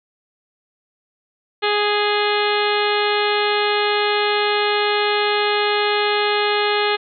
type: harmonic tone with a mistuned harmonic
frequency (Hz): 415.3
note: G#4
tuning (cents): 0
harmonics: 1 / 2 / 3 / 4 / 5 / 6 / 7 / 8 / 9 / 10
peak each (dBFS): -20 / -23 / -25 / -26 / -27 / -28 / -28 / -29 / -30 / -30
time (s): 1.62-6.97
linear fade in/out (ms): 20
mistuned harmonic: 9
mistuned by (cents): -59
effects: none